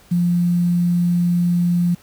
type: tone with quantisation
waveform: sine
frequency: 174.61 Hz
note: F3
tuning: in tune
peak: -14 dBFS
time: 0.11-1.95 s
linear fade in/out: 10 ms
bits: 7
effects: pink hiss -50 dBFS RMS until 2.02 s